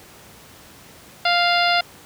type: harmonic tone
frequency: 698.5 Hz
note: F5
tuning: in tune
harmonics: 1 / 2 / 3 / 4 / 5 / 6 / 7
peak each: -19 / -22 / -24 / -25 / -26 / -27 / -27 dBFS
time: 1.25-1.81 s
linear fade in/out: 5 ms
effects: pink hiss -45 dBFS RMS until 2.05 s + high-pass 80 Hz 12 dB/octave